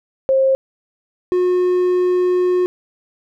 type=tone pair in turn; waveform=sine / triangle; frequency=533 / 361.7 Hz; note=C5 / F#4; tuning=+32 / -39 cents; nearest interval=perfect fifth; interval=671 cents; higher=first; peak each=-11 dBFS; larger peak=neither; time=0.29-0.55 / 1.32-2.66 s; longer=second; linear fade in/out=0 ms; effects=none